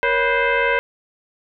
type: tone with frequency modulation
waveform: sine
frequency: 554.4 Hz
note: C#5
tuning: in tune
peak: -15 dBFS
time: 0.03-0.79 s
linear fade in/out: 0 ms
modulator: 512 Hz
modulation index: 3.7
effects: none